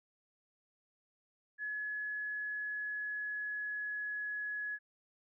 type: tone with pitch glide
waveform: sine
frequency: 1698 to 1688.2 Hz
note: G#6 to G#6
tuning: +38 to +28 cents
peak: -36 dBFS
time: 1.58-4.79 s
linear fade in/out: 50 ms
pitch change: -10 cents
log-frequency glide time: 1.79-4.26 s
effects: none